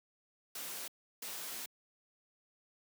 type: noise bursts at uneven times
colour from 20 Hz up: white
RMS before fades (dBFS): -43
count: 2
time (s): 0.55-0.88 / 1.22-1.66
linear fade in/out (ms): 5
effects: high-pass 200 Hz 12 dB/octave